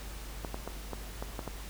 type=clicks; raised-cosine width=1 ms; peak=-22 dBFS; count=7; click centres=0.448 / 0.544 / 0.676 / 0.933 / 1.225 / 1.392 / 1.477 s; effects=added 50 Hz sine -41 dBFS peak until 1.69 s + pink hiss -47 dBFS RMS until 1.69 s